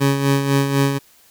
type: tone with tremolo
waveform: 20% pulse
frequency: 138.8 Hz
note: C#3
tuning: 3 cents sharp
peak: -8 dBFS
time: 0-0.99 s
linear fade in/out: 20 ms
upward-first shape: sine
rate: 4 Hz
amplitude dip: 55%
effects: white hiss -52 dBFS RMS until 1.3 s